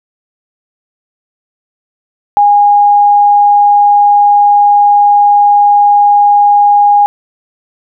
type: tone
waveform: sine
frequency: 820 Hz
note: G#5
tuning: 22 cents flat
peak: -3 dBFS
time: 2.37-7.06 s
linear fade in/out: 0 ms
effects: none